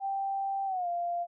sine tone with pitch glide, 784 to 694.4 Hz, G5 to F5, 0 to -10 cents, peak -29 dBFS, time 0-1.27 s, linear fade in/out 50 ms, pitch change -210 cents, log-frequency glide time 0.66-0.88 s, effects none

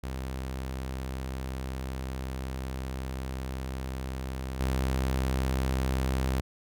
sawtooth tone with level steps, 65.41 Hz, C2, in tune, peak -29 / -22 dBFS, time 0.03-6.41 s, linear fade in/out 10 ms, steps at 4.6 s, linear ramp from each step 2 ms, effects none

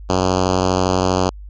5% pulse tone with notch filter, 92.5 Hz, F#2, in tune, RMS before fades -17 dBFS, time 0.09-1.3 s, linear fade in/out 10 ms, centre 2100 Hz, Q 0.84, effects added 50 Hz sine -32 dBFS peak until 1.49 s + resampled to 16000 Hz

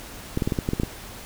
clicks, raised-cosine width 3 ms, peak -10 dBFS, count 9, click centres 0.374 / 0.422 / 0.475 / 0.522 / 0.588 / 0.689 / 0.734 / 0.799 / 0.834 s, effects pink hiss -40 dBFS RMS until 1.25 s

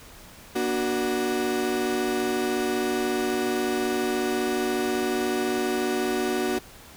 35% pulse chord, Bb augmented, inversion none, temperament equal with one note detuned, 239.2 / 293.7 / 370 Hz, Bb3 / D4 / F#4, +45 / 0 / 0 cents, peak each -28 / -29 / -24 dBFS, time 0.55-6.59 s, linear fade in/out 10 ms, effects pink hiss -47 dBFS RMS until 6.96 s

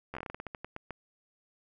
slowing click train, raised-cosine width 0.5 ms, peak -24 dBFS, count 15, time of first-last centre 0.14-0.907 s, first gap 12 ms, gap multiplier 1.21, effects none

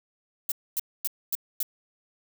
violet noise bursts, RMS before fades -27 dBFS, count 5, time 0.49-1.63 s, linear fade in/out 2 ms, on 28 ms, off 250 ms, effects none

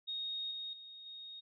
sine tone with level steps, 3729 Hz, A#7, in tune, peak -37 / -40 / -49 / -46 dBFS, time 0.07-1.41 s, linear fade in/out 20 ms, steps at 0.51 / 0.73 / 1.06 s, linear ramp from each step 2 ms, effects none

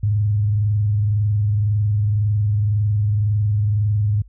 sine tone with frequency modulation, 104.3 Hz, G#2, 8 cents sharp, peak -15 dBFS, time 0.03-4.22 s, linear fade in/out 5 ms, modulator 21.9 Hz, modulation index 0.27, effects added 50 Hz sine -42 dBFS peak until 4.28 s

